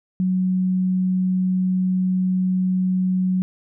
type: tone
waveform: sine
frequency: 185 Hz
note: F#3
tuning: in tune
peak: -17 dBFS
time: 0.2-3.42 s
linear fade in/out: 0 ms
effects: none